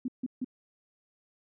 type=tone bursts; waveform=sine; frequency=253.4 Hz; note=B3; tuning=45 cents sharp; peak=-29 dBFS; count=3; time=0.05-0.446 s; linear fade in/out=5 ms; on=32 ms; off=150 ms; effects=none